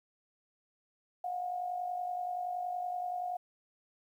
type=tone with amplitude modulation; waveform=sine; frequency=720 Hz; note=F#5; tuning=47 cents flat; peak=-31 dBFS; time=1.24-3.37 s; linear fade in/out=5 ms; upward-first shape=sine; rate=50.6 Hz; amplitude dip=55%; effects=11-bit